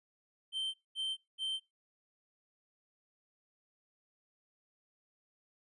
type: tone bursts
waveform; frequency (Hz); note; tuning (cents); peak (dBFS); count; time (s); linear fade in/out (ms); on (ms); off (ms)
triangle; 3116; G7; -11; -32; 3; 0.52-1.6; 50; 220; 210
effects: noise-tail reverb RT60 0.2 s tail -25 dB re dry + resampled to 24000 Hz